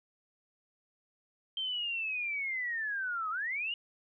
sine linear two-way sweep, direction down then up, 3149 to 1237 to 2915 Hz, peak -32 dBFS, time 1.57-3.74 s, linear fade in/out 2 ms, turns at 3.3 s, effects none

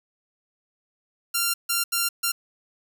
5% pulse tone bursts at uneven times, 1383 Hz, F6, 17 cents flat, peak -10 dBFS, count 4, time 1.34-1.54 / 1.69-1.84 / 1.92-2.09 / 2.23-2.32 s, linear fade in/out 10 ms, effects none

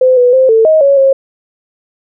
sine tone with pitch steps, 513 / 492.5 / 522 / 446.8 / 629 / 557 / 540 Hz, C5 / B4 / C5 / A4 / D#5 / C#5 / C#5, -34 / -5 / -4 / +27 / +19 / +8 / -45 cents, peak -4 dBFS, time 0.01-1.13 s, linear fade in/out 5 ms, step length 160 ms, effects none

